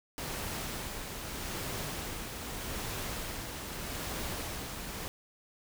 pink noise with tremolo, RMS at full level -37 dBFS, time 0.18-5.08 s, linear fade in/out 0 ms, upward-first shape sine, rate 0.81 Hz, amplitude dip 35%, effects none

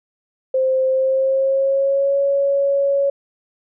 sine tone with pitch glide, 523 to 557.3 Hz, C5 to C#5, -1 to +9 cents, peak -14 dBFS, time 0.54-3.1 s, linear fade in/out 5 ms, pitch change +110 cents, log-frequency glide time 0.87-2.18 s, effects none

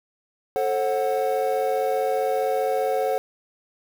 triangle chord, F# diminished, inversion first, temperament equal with one note detuned, 440 / 535.2 / 740 Hz, A4 / C5 / F#5, 0 / +39 / 0 cents, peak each -23 / -22 / -23 dBFS, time 0.56-3.18 s, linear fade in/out 0 ms, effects tanh soft clip ceiling -11 dBFS + 7-bit

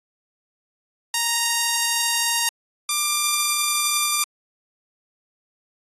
5% pulse tone pair in turn, 932.3 / 1188.3 Hz, A#5 / D6, 0 / +20 cents, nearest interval major third, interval 420 cents, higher second, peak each -8 dBFS, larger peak neither, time 1.14-2.49 / 2.89-4.24 s, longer neither, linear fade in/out 2 ms, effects AAC 32 kbps

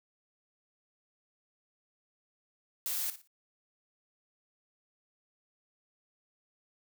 blue noise with echo, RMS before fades -34 dBFS, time 2.86-3.1 s, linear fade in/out 0 ms, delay 58 ms, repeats 3, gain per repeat -12 dB, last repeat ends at 3.274 s, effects none

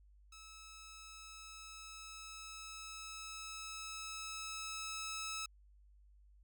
10% pulse tone with level ramp, 1300 Hz, E6, 24 cents flat, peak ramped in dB -46 to -32 dBFS, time 0.32-5.46 s, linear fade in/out 5 ms, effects added 50 Hz sine -61 dBFS peak until 6.43 s

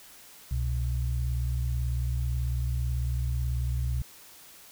sine tone pair together, 65.29 / 123.47 Hz, C2 / B2, -3 / 0 cents, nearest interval major seventh, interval 1103 cents, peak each -27 / -31 dBFS, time 0.51-4.02 s, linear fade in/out 5 ms, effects white hiss -51 dBFS RMS until 4.71 s

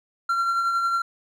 triangle tone with tremolo, 1369 Hz, F6, 35 cents flat, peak -17 dBFS, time 0.29-1.02 s, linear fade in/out 5 ms, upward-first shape triangle, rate 11 Hz, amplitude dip 40%, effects none

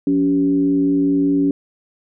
sine tone with frequency modulation, 283 Hz, C#4, 36 cents sharp, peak -13 dBFS, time 0.07-1.51 s, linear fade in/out 2 ms, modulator 105 Hz, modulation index 0.53, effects none

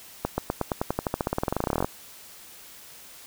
accelerating click train, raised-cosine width 1 ms, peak -10 dBFS, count 28, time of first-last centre 0.25-1.845 s, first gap 130 ms, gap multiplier 0.93, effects white hiss -47 dBFS RMS until 3.26 s

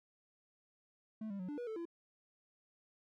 triangle tone with pitch steps, 218.1 / 198.7 / 183.1 / 293.5 / 484.2 / 439.6 / 338.3 Hz, A3 / G3 / F#3 / D4 / B4 / A4 / E4, -15 / +24 / -18 / -1 / -34 / -2 / +45 cents, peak -38 dBFS, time 1.21-1.854 s, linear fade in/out 5 ms, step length 92 ms, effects none

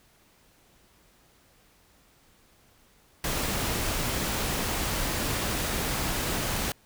pink noise, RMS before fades -29 dBFS, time 3.24-6.72 s, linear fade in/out 2 ms, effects pink hiss -61 dBFS RMS until 6.85 s

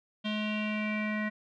square tone with low-pass filter sweep, 212.5 Hz, G#3, 40 cents sharp, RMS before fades -32 dBFS, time 0.24-1.3 s, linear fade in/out 20 ms, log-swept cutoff 3200 to 2000 Hz, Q 6.5, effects none

